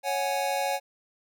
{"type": "chord", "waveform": "square", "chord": "C# suspended fourth", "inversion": "none", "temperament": "just", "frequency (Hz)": [554.4, 739.2, 831.5], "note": ["C#5", "F#5", "G#5"], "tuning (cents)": [0, -2, 2], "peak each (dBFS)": -31, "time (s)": [0.03, 0.8], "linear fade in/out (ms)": 50, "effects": []}